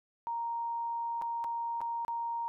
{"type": "tone with dropouts", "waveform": "sine", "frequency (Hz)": 932.3, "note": "A#5", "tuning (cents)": 0, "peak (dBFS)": -32, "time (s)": [0.27, 2.48], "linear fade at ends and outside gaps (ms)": 0, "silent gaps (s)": [[1.215, 1.221], [1.441, 1.445], [1.806, 1.815], [2.049, 2.081]], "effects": []}